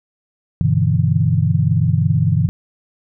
sine chord, E minor seventh, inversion first, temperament equal, 98 / 123.47 / 146.83 / 164.81 Hz, G2 / B2 / D3 / E3, 0 / 0 / 0 / 0 cents, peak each -18 dBFS, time 0.61-2.49 s, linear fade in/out 0 ms, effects none

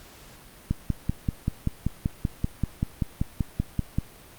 click train, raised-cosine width 5 ms, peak -11 dBFS, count 18, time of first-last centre 0.71-3.986 s, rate 5.19 Hz, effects pink hiss -49 dBFS RMS until 4.38 s + Opus 48 kbps

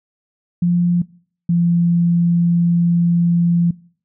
sine tone pair in turn, 174.61 / 171.61 Hz, F3 / F3, 0 / -30 cents, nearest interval unison, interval 30 cents, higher first, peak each -12 dBFS, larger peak neither, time 0.62-1.02 / 1.49-3.71 s, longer second, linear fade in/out 5 ms, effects noise-tail reverb RT60 0.5 s tail -22 dB re dry

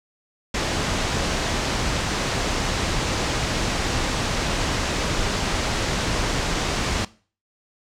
pink low-pass noise, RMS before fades -24 dBFS, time 0.54-7.05 s, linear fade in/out 5 ms, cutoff 7200 Hz, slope 24 dB/octave, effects noise-tail reverb RT60 0.4 s tail -20 dB re dry

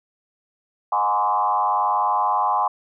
sine tone with frequency modulation, 932.3 Hz, A#5, in tune, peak -17 dBFS, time 0.92-2.68 s, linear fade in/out 5 ms, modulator 101 Hz, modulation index 2, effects none

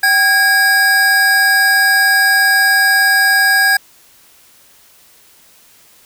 square tone pair together, 773 / 1637.9 Hz, G5 / G#6, -24 / -24 cents, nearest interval octave + minor second, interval 1300 cents, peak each -19 / -10 dBFS, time 0.03-3.77 s, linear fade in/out 5 ms, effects white hiss -47 dBFS RMS until 6.05 s

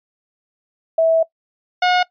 sine / sawtooth tone pair in turn, 652 / 723.6 Hz, E5 / F#5, -19 / -39 cents, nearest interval major second, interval 180 cents, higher second, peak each -11 / -9 dBFS, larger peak second, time 0.98-1.23 / 1.82-2.03 s, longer first, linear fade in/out 5 ms, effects noise-tail reverb RT60 0.1 s tail -20 dB re dry + resampled to 11025 Hz

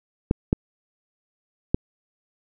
clicks, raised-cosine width 3 ms, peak -5 dBFS, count 3, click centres 0.311 / 0.529 / 1.745 s, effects none

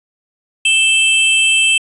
square tone pair together, 2642 / 3142 Hz, E7 / G7, +3 / +3 cents, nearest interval minor third, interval 300 cents, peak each -12 / -15 dBFS, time 0.65-1.78 s, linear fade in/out 5 ms, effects resampled to 24000 Hz + 7-bit

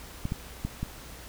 clicks, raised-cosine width 5 ms, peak -17 dBFS, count 4, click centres 0.254 / 0.321 / 0.65 / 0.83 s, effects added 60 Hz sine -48 dBFS peak until 1.28 s + pink hiss -46 dBFS RMS until 1.28 s

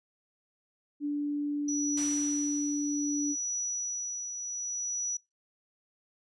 sine tone, 291.4 Hz, D4, 13 cents flat, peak -28 dBFS, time 1-3.36 s, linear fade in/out 50 ms
sine tone with tremolo, 5880 Hz, F#8, 12 cents flat, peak -30 dBFS, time 1.68-5.17 s, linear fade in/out 5 ms, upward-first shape triangle, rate 0.66 Hz, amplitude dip 50%
white noise with exponential decay, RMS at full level -38 dBFS, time 1.97-3.35 s, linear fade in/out 5 ms, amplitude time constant 300 ms
effects noise-tail reverb RT60 0.2 s tail -22 dB re dry + resampled to 22050 Hz

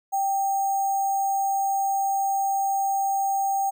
sine tone with sample-and-hold, 784 Hz, G5, in tune, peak -21 dBFS, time 0.12-3.71 s, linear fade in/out 20 ms, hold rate 7350 Hz, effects none

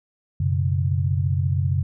sine chord, F# suspended fourth, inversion none, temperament equal, 92.5 / 123.47 / 138.59 Hz, F#2 / B2 / C#3, 0 / 0 / 0 cents, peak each -21 / -27 / -23 dBFS, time 0.4-1.83 s, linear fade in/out 5 ms, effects none

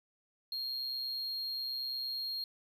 triangle tone, 4243 Hz, C8, 23 cents sharp, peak -34 dBFS, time 0.52-2.44 s, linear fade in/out 2 ms, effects none

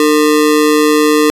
square ring-modulated tone, 378 Hz, F#4, 37 cents sharp, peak -5 dBFS, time 0-1.3 s, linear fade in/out 0 ms, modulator 76.4 Hz, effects resampled to 32000 Hz

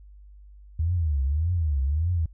sine tone with vibrato, 77 Hz, D#2, 17 cents flat, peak -21 dBFS, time 0.79-2.26 s, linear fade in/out 5 ms, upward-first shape triangle, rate 1.7 Hz, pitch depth 290 cents each way, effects added 50 Hz sine -45 dBFS peak until 2.33 s

